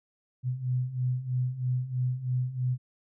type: beating tone pair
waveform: sine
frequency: 124.4 / 127.5 Hz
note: B2 / C3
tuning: +13 / -44 cents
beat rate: 3.1 Hz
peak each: -32 / -28 dBFS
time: 0.43-2.78 s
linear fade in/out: 50 ms
effects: none